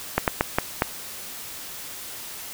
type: slowing click train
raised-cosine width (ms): 0.5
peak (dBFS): -3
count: 5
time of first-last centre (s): 0.18-0.821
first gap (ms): 98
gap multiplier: 1.34
effects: white hiss -37 dBFS RMS until 2.53 s